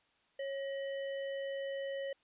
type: tone with sample-and-hold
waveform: sine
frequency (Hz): 549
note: C#5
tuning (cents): -17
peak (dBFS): -36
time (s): 0.39-2.13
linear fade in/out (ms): 5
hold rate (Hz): 2450
effects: white hiss -72 dBFS RMS until 2.23 s + resampled to 8000 Hz

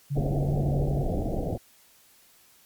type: tone with vibrato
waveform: sine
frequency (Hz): 141.3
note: C#3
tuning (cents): +34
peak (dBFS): -25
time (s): 0.1-1.04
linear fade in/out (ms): 20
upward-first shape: triangle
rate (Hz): 3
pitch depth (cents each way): 12
type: low-pass noise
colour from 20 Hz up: pink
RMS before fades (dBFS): -28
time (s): 0.15-1.58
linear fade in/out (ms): 20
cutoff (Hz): 760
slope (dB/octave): 96
effects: white hiss -58 dBFS RMS until 2.65 s + MP3 96 kbps

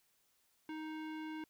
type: tone with low-pass filter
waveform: square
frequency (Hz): 312.4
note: D#4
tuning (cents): +7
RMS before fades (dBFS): -44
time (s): 0.69-1.44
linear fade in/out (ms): 2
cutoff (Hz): 2500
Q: 1.3
effects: white hiss -75 dBFS RMS until 1.49 s

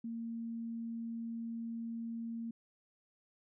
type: tone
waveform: sine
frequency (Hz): 230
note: A#3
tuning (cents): -23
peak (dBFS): -38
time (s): 0.04-2.51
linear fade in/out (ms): 5
effects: none

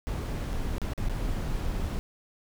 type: noise with dropouts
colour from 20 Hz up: brown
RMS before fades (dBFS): -30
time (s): 0.07-1.99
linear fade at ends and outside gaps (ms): 0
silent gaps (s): 0.531-0.536 / 0.782-0.817 / 0.935-0.977 / 1.086-1.096
effects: none

